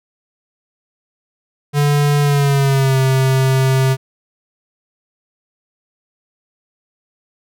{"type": "tone with pitch glide", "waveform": "square", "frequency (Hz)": [145.2, 132.38], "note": ["D3", "C3"], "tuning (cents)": [-19, 21], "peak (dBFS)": -12, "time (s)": [1.73, 3.97], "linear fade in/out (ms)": 50, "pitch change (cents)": -160, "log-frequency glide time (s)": [2.21, 2.98], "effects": []}